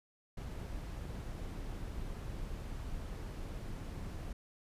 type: noise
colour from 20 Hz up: brown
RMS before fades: -42 dBFS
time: 0.37-4.33 s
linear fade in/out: 5 ms
effects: resampled to 32000 Hz